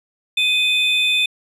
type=tone pair together; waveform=triangle; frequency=2505 / 3543 Hz; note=D#7 / A7; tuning=+11 / +11 cents; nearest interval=tritone; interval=600 cents; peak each=-16 dBFS; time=0.37-1.26 s; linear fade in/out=5 ms; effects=resampled to 32000 Hz